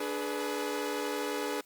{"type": "chord", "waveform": "sawtooth", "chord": "G# diminished", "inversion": "second", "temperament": "equal with one note detuned", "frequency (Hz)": [293.7, 421.8, 493.9], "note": ["D4", "G#4", "B4"], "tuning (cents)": [0, 27, 0], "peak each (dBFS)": [-33, -31, -33], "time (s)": [0, 1.61], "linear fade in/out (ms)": 5, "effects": ["white hiss -62 dBFS RMS until 1.65 s", "Opus 32 kbps"]}